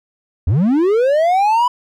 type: linear sweep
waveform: triangle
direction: up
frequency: 72.1 to 1001 Hz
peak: -9 dBFS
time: 0.47-1.68 s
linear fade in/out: 5 ms
effects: none